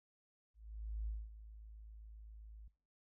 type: tone with ADSR envelope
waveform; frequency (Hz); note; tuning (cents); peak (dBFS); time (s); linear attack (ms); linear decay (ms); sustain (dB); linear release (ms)
sine; 53.8; A1; -38; -37; 0.54-2.68; 530; 220; -14; 4
effects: noise-tail reverb RT60 0.4 s tail -21 dB re dry